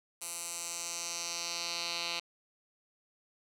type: tone with band-pass filter sweep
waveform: 10% pulse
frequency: 170.7 Hz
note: F3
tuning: 39 cents flat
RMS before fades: -38 dBFS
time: 0.21-2.2 s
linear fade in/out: 10 ms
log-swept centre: 9500 to 3700 Hz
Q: 2.1
effects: none